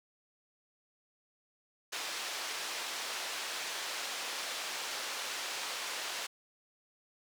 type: band-pass noise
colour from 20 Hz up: white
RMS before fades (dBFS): -39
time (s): 1.92-6.27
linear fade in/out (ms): 10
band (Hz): 480 to 5100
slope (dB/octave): 12
effects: none